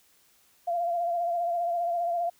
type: tone with vibrato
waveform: sine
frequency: 690 Hz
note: F5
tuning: 21 cents flat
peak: -25 dBFS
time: 0.67-2.3 s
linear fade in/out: 10 ms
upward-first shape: triangle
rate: 15 Hz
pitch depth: 49 cents each way
effects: white hiss -63 dBFS RMS until 2.39 s